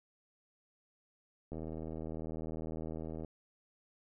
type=click train; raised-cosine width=2 ms; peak=-29 dBFS; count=139; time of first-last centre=1.52-3.247 s; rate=79.9 Hz; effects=none